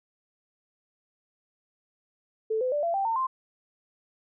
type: tone with pitch steps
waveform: sine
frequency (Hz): 440 / 508.4 / 587.3 / 678.6 / 784 / 905.8 / 1046.5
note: A4 / C5 / D5 / F5 / G5 / A#5 / C6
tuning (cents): 0 / -50 / 0 / -50 / 0 / -50 / 0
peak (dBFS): -24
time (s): 2.5-3.27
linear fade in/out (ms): 10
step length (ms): 110
effects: none